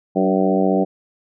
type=harmonic tone with a mistuned harmonic; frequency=95 Hz; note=F#2; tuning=46 cents sharp; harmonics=2 / 3 / 4 / 5 / 6 / 7 / 8; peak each=-19 / -21 / -22 / -23 / -24 / -24 / -25 dBFS; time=0.15-0.85 s; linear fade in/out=20 ms; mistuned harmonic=3; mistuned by=+24 cents; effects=none